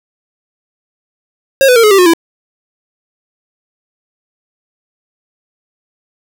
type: tone with pitch steps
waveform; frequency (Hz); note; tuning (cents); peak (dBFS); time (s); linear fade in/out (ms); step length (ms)
square; 541 / 499 / 460.2 / 424.5 / 391.5 / 361.1 / 333; C#5 / B4 / A#4 / G#4 / G4 / F#4 / E4; -42 / +18 / -22 / +38 / -2 / -42 / +18; -5; 1.61-2.135; 0; 75
effects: none